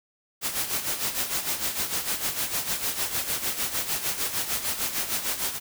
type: noise with tremolo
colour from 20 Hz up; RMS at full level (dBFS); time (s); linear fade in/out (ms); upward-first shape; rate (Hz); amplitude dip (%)
white; -26; 0.41-5.6; 50; sine; 6.6; 65
effects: none